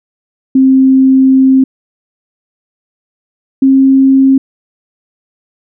sine tone pair in turn, 264.3 / 268 Hz, C4 / C4, +18 / +42 cents, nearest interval unison, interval 24 cents, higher second, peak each -3 dBFS, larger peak neither, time 0.55-1.64 / 3.62-4.38 s, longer first, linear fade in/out 5 ms, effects none

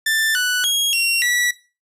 sawtooth tone with pitch steps, 1773 / 1484 / 3286 / 2744 / 1947 Hz, A6 / F#6 / G#7 / F7 / B6, +13 / +5 / -19 / -31 / -25 cents, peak -13 dBFS, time 0.06-1.51 s, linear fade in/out 5 ms, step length 290 ms, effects noise-tail reverb RT60 0.3 s tail -17 dB re dry + resampled to 32000 Hz

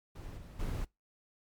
brown noise with level steps, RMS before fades -44 / -48 / -36 dBFS, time 0.15-0.85 s, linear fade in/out 10 ms, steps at 0.37 / 0.59 s, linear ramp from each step 10 ms, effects noise-tail reverb RT60 0.2 s tail -23 dB re dry + MP3 96 kbps

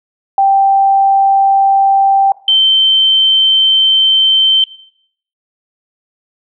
sine tone pair in turn, 784 / 3105 Hz, G5 / G7, 0 / -17 cents, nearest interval 2 octaves, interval 2383 cents, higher second, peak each -6 dBFS, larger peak neither, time 0.38-2.32 / 2.48-4.64 s, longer second, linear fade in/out 2 ms, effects noise-tail reverb RT60 0.7 s tail -20 dB re dry

